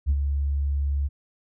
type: tone with ADSR envelope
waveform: sine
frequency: 70.6 Hz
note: C#2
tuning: 32 cents sharp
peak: -15 dBFS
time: 0.06-1.09 s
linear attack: 39 ms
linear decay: 52 ms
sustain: -6 dB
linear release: 29 ms
effects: tanh soft clip ceiling -15 dBFS